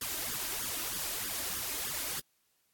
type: noise with flanger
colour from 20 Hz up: white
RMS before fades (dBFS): -36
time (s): 0.01-2.2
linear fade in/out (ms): 5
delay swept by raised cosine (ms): 0.59 to 3.29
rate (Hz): 3.2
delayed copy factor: +0.85
effects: white hiss -74 dBFS RMS until 2.73 s + AAC 64 kbps

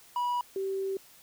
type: tone pair in turn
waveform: triangle / sine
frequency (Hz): 975 / 386.9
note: B5 / G4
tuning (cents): -23 / -23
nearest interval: octave + major third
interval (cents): 1600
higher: first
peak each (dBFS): -25 / -29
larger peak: first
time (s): 0.16-0.41 / 0.56-0.97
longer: second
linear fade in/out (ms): 2
effects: white hiss -56 dBFS RMS until 1.22 s

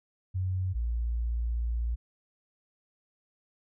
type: tone pair in turn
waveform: sine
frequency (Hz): 92.8 / 58.05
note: F#2 / A#1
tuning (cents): +6 / -7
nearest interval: minor sixth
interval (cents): 813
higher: first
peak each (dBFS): -27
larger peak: neither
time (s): 0.34-0.74 / 0.74-1.96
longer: second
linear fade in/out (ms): 20
effects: none

